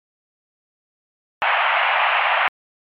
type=band-pass noise; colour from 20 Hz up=pink; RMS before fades=-18 dBFS; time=1.42-2.48 s; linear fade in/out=0 ms; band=670 to 2900 Hz; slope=48 dB/octave; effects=MP3 96 kbps